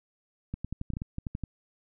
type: clicks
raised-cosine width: 5 ms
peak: -21 dBFS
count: 12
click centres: 0.54 / 0.646 / 0.726 / 0.814 / 0.903 / 0.936 / 0.969 / 1.019 / 1.184 / 1.268 / 1.351 / 1.437 s
effects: none